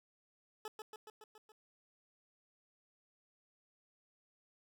20% pulse tone with echo, 430.8 Hz, A4, 37 cents flat, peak -37 dBFS, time 0.65-0.68 s, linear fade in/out 2 ms, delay 140 ms, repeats 6, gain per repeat -3 dB, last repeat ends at 1.52 s, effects none

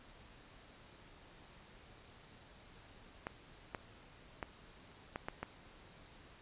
clicks, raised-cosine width 0.5 ms, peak -24 dBFS, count 6, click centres 3.269 / 3.748 / 4.428 / 5.159 / 5.285 / 5.43 s, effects pink hiss -59 dBFS RMS until 6.41 s + resampled to 8000 Hz

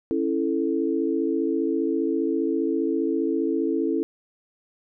sine chord, A major, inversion first, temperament just, 275 / 330 / 440 Hz, C#4 / E4 / A4, -14 / +2 / 0 cents, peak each -26 / -24 / -27 dBFS, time 0.11-4.03 s, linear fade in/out 0 ms, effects none

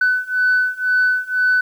sine beating tone pair, 1500 / 1502 Hz, F#6 / F#6, +23 / +26 cents, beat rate 2 Hz, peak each -17 / -16 dBFS, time 0.01-1.61 s, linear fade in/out 5 ms, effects tanh soft clip ceiling -9 dBFS + 8-bit

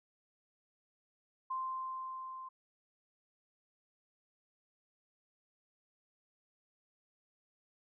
sine tone with level ramp, 1044 Hz, C6, 4 cents flat, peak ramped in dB -34 to -44 dBFS, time 1.5-2.49 s, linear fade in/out 10 ms, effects none

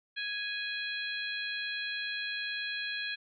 harmonic tone with a mistuned harmonic, 830.6 Hz, G#5, in tune, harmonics 2 / 3 / 4 / 5, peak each -37 / -39 / -40 / -41 dBFS, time 0.16-3.16 s, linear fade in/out 20 ms, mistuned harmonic 5, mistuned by -22 cents, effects none

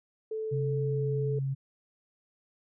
sine tone with pitch glide, 438 to 433.7 Hz, A4 to A4, -8 to -25 cents, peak -31 dBFS, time 0.31-1.39 s, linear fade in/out 5 ms, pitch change -17 cents, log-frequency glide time 0.78-1.07 s
sine tone, 135.6 Hz, C#3, 38 cents flat, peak -28 dBFS, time 0.51-1.55 s, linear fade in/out 20 ms
effects none

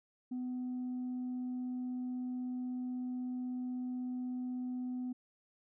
sine tone, 250.9 Hz, B3, 28 cents sharp, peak -34 dBFS, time 0.31-5.13 s, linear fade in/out 10 ms, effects tanh soft clip ceiling -34 dBFS

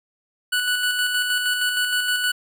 25% pulse tone with tremolo, 1480 Hz, F#6, in tune, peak -15 dBFS, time 0.52-2.32 s, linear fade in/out 10 ms, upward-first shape square, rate 6.4 Hz, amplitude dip 35%, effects none

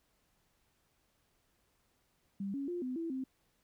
sine tone with pitch steps, 197.4 / 277.6 / 351.6 / 254.4 / 331.5 / 262.2 Hz, G3 / C#4 / F4 / C4 / E4 / C4, +12 / +3 / +12 / -48 / +10 / +4 cents, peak -35 dBFS, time 2.4-3.24 s, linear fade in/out 5 ms, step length 140 ms, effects pink hiss -75 dBFS RMS until 3.63 s

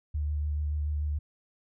sine tone with vibrato, 74.5 Hz, D2, 25 cents sharp, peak -27 dBFS, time 0.14-1.19 s, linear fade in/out 10 ms, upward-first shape sine, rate 6.9 Hz, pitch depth 19 cents each way, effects none

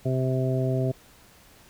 harmonic tone, 130 Hz, C3, 11 cents flat, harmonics 1 / 2 / 3 / 4 / 5, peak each -24 / -31 / -30 / -36 / -31 dBFS, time 0.05-0.92 s, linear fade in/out 10 ms, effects pink hiss -54 dBFS RMS until 1.69 s

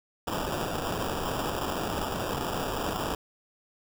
blue noise with sample-and-hold, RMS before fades -31 dBFS, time 0.27-3.15 s, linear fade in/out 5 ms, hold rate 2100 Hz, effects none

